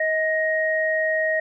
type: tone pair together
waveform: sine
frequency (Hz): 631.9 / 1875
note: D#5 / A#6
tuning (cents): +27 / +10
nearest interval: octave + perfect fifth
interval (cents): 1883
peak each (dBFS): -22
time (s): 0-1.4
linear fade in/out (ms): 5
effects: none